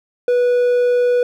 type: tone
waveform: triangle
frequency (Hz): 490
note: B4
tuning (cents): -14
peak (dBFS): -10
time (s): 0.28-1.23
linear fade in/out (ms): 2
effects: none